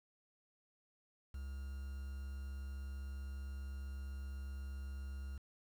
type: tone with quantisation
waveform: triangle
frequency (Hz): 67.7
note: C#2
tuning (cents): -40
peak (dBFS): -40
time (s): 1.34-5.38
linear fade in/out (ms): 5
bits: 10
effects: none